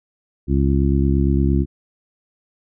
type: harmonic tone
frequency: 68.7 Hz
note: C#2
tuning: 15 cents flat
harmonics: 1 / 2 / 3 / 4 / 5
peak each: -17 / -20 / -22 / -23 / -24 dBFS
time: 0.47-1.66 s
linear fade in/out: 50 ms
effects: none